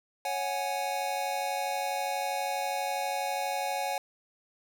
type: chord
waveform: square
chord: C# suspended fourth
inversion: none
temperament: just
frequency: 554.4 / 739.2 / 831.5 Hz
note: C#5 / F#5 / G#5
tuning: 0 / -2 / +2 cents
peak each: -37 / -34 / -34 dBFS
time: 0.25-3.98 s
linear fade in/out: 2 ms
effects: none